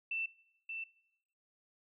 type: tone pair in turn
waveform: sine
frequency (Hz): 2671 / 2671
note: E7 / E7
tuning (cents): +22 / +22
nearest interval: unison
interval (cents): 0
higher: neither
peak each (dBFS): -34 / -39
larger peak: first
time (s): 0.11-0.26 / 0.69-0.84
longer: neither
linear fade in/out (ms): 5
effects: noise-tail reverb RT60 1.0 s tail -23 dB re dry